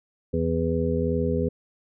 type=harmonic tone; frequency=82.5 Hz; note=E2; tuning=2 cents sharp; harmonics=1 / 2 / 3 / 5 / 6; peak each=-28 / -28 / -28 / -28 / -28 dBFS; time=0.33-1.49 s; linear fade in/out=10 ms; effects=none